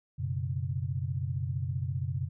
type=chord; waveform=sine; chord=F# suspended fourth; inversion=none; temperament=equal; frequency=92.5 / 123.47 / 138.59 Hz; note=F#2 / B2 / C#3; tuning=0 / 0 / 0 cents; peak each=-34 / -34 / -34 dBFS; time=0.18-2.29 s; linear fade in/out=20 ms; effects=none